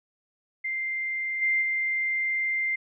sine tone with level steps, 2093 Hz, C7, in tune, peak -27 / -21 / -24 dBFS, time 0.64-2.76 s, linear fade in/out 10 ms, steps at 1.41 / 1.61 s, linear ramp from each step 20 ms, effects none

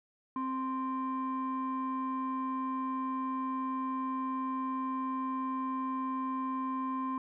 sine tone pair together, 263 / 1044.7 Hz, C4 / C6, +9 / -3 cents, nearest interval 2 octaves, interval 2388 cents, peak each -33 / -33 dBFS, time 0.36-7.18 s, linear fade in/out 2 ms, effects tanh soft clip ceiling -27 dBFS

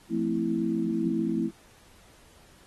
sine chord, F major seventh, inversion none, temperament equal with one note detuned, 174.61 / 223.5 / 261.6 / 329.6 Hz, F3 / A3 / C4 / E4, 0 / +27 / 0 / 0 cents, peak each -33 / -29 / -33 / -28 dBFS, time 0.09-1.51 s, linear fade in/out 50 ms, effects pink hiss -57 dBFS RMS until 2.66 s + AAC 32 kbps

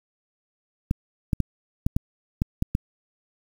clicks, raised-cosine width 5 ms, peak -9 dBFS, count 8, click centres 0.911 / 1.332 / 1.403 / 1.865 / 1.965 / 2.419 / 2.624 / 2.751 s, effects 7-bit

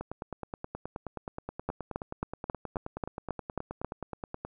two click trains, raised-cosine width 1 ms, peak -22 / -17 dBFS, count 43 / 9, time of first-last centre 0.01-4.45 / 1.69-3.846 s, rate 9.46 / 3.71 Hz, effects none

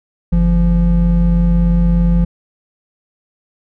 triangle tone pair together, 48.36 / 171.4 Hz, G1 / F3, -23 / -32 cents, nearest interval octave + minor seventh, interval 2191 cents, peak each -10 dBFS, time 0.32-2.25 s, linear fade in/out 10 ms, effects none

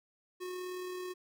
square tone with amplitude modulation, 364.3 Hz, F#4, 27 cents flat, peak -38 dBFS, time 0.4-1.14 s, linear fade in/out 20 ms, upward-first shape sine, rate 38.4 Hz, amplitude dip 25%, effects none

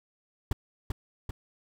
brown noise with echo, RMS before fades -23 dBFS, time 0.51-0.53 s, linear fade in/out 5 ms, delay 390 ms, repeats 2, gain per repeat -4 dB, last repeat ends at 1.31 s, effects none

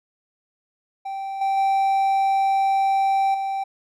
triangle tone with level steps, 780 Hz, G5, 9 cents flat, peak -25 / -17 / -15 / -21 dBFS, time 1.05-3.64 s, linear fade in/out 10 ms, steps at 1.41 / 1.57 / 3.34 s, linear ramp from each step 5 ms, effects none

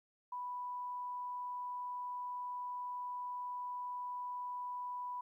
sine tone, 987.8 Hz, B5, in tune, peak -39 dBFS, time 0.32-5.21 s, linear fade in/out 5 ms, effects 13-bit

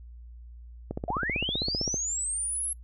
click train, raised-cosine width 2 ms, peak -18 dBFS, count 17, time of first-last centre 0.91-1.942 s, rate 15.5 Hz
sine linear sweep, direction up, 627 to 11175 Hz, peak -28 dBFS, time 1.08-2.73 s, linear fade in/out 2 ms
effects noise-tail reverb RT60 0.1 s tail -25 dB re dry + added 59 Hz sine -43 dBFS peak until 2.83 s

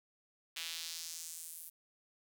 sawtooth tone with high-pass filter sweep, 164.81 Hz, E3, in tune, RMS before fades -45 dBFS, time 0.56-1.7 s, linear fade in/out 10 ms, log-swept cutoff 2900 to 12000 Hz, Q 1.6, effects none

